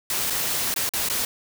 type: noise with dropouts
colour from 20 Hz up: white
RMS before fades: -25 dBFS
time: 0.1-1.25 s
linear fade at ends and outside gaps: 2 ms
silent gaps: 0.3-0.304 / 0.741-0.761 / 0.892-0.936 / 1.088-1.098 s
effects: none